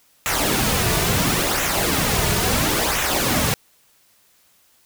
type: noise with flanger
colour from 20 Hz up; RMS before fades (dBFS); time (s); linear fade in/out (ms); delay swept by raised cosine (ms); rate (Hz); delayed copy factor
pink; -20; 0.26-3.54; 0; 0.21 to 3.81; 0.73; -0.6
effects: white hiss -58 dBFS RMS until 4.85 s